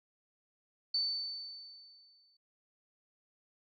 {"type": "tone with exponential decay", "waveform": "sine", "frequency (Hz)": 4524, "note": "C#8", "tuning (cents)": 34, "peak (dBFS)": -28, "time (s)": [0.94, 2.37], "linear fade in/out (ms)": 5, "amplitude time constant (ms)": 310, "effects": []}